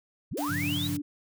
sine linear sweep, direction up, 55 to 4000 Hz, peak -31 dBFS, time 0.31-0.88 s, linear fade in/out 10 ms
white noise, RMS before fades -40 dBFS, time 0.37-0.97 s, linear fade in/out 5 ms
sine tone with tremolo, 291.4 Hz, D4, 13 cents flat, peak -30 dBFS, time 0.38-1.02 s, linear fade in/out 10 ms, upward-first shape square, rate 3.9 Hz, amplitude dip 30%
sine chord, G half-diminished seventh, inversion none, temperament just, 98 / 117.6 / 141.12 / 176.4 Hz, G2 / Bb2 / Db3 / F3, 0 / +16 / +31 / +18 cents, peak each -35 / -41 / -36 / -35 dBFS, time 0.47-1 s, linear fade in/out 50 ms
effects none

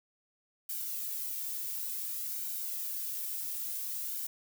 violet noise with flanger, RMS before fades -37 dBFS, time 0.69-4.27 s, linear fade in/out 5 ms, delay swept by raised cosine 1.3 to 2.29 ms, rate 0.56 Hz, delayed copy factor +0.5, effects none

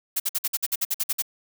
blue noise bursts, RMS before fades -24 dBFS, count 12, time 0.16-1.223 s, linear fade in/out 10 ms, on 40 ms, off 53 ms, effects none

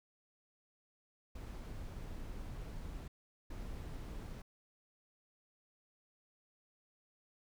brown noise bursts at uneven times, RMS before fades -45 dBFS, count 2, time 1.35-3.08 / 3.5-4.42 s, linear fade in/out 5 ms, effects none

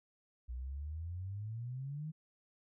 sine exponential sweep, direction up, 59.2 to 159.9 Hz, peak -39 dBFS, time 0.48-2.12 s, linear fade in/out 20 ms, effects none

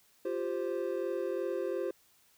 triangle chord, F suspended second, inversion none, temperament equal, 349.2 / 392 / 523.3 Hz, F4 / G4 / C5, 0 / 0 / 0 cents, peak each -34 dBFS, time 0.25-1.91 s, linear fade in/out 5 ms, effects white hiss -66 dBFS RMS until 2.37 s

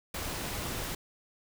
pink noise, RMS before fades -36 dBFS, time 0.14-0.95 s, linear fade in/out 5 ms, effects none

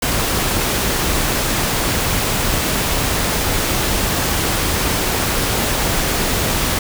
pink noise, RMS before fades -18 dBFS, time 0.02-6.79 s, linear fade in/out 5 ms, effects none

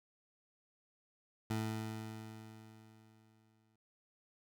20% pulse tone with exponential decay, 110 Hz, A2, in tune, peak -29 dBFS, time 1.5-3.76 s, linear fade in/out 5 ms, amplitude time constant 490 ms, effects none

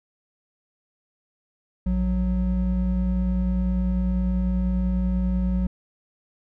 triangle tone pair together, 57.92 / 183.9 Hz, A#1 / F#3, -10 / -10 cents, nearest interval octave + minor sixth, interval 2000 cents, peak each -21 dBFS, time 1.86-5.67 s, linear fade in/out 5 ms, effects none

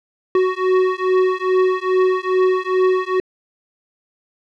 square beating tone pair, 370.5 / 372.9 Hz, F#4 / F#4, +2 / +14 cents, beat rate 2.4 Hz, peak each -18 dBFS, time 0.35-3.2 s, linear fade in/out 2 ms, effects low-pass 2000 Hz 12 dB/octave

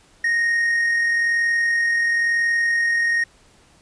triangle tone with amplitude modulation, 1862 Hz, A#6, 2 cents flat, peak -14 dBFS, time 0.24-3.24 s, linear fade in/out 5 ms, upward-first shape sine, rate 41 Hz, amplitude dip 25%, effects pink hiss -54 dBFS RMS until 3.81 s + resampled to 22050 Hz

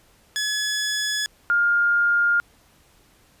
15% pulse / sine tone pair in turn, 1700 / 1410.7 Hz, G#6 / F6, +40 / +17 cents, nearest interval minor third, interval 323 cents, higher first, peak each -16 dBFS, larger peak neither, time 0.36-1.26 / 1.5-2.4 s, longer neither, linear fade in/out 0 ms, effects pink hiss -57 dBFS RMS until 3.4 s + resampled to 32000 Hz

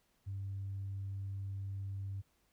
sine tone, 98 Hz, G2, in tune, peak -37 dBFS, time 0.26-2.22 s, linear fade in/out 20 ms, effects tanh soft clip ceiling -34 dBFS + pink hiss -75 dBFS RMS until 2.52 s

